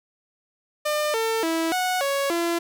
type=tone with pitch steps; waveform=sawtooth; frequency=601 / 449.9 / 327.1 / 735 / 556 / 339.8 Hz; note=D5 / A4 / E4 / F#5 / C#5 / F4; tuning=+40 / +39 / -13 / -12 / +5 / -47 cents; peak=-18 dBFS; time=0.85-2.59 s; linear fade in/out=10 ms; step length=290 ms; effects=none

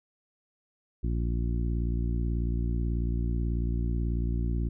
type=harmonic tone; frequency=58.27 Hz; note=A#1; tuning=in tune; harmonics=1 / 2 / 3 / 4 / 5 / 6; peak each=-27 / -33 / -37 / -39 / -41 / -43 dBFS; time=1.03-4.69 s; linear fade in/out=10 ms; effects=none

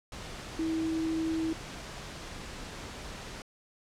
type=tone in noise; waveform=sine; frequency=322.7 Hz; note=E4; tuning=37 cents flat; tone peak=-28 dBFS; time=0.59-1.53 s; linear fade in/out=2 ms; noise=pink; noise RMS=-42 dBFS; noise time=0.12-3.42 s; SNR=+11 dB; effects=low-pass 7000 Hz 12 dB/octave

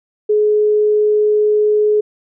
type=tone; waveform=sine; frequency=422.4 Hz; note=G#4; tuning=29 cents sharp; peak=-10 dBFS; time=0.29-2.01 s; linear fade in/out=10 ms; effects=none

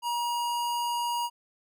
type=tone; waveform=square; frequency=953 Hz; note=A#5; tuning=38 cents sharp; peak=-28 dBFS; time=0.02-1.3 s; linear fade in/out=50 ms; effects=none

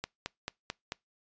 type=click train; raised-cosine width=0.2 ms; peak=-17 dBFS; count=5; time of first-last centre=0.04-0.921 s; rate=4.54 Hz; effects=noise-tail reverb RT60 0.2 s tail -25 dB re dry + resampled to 16000 Hz

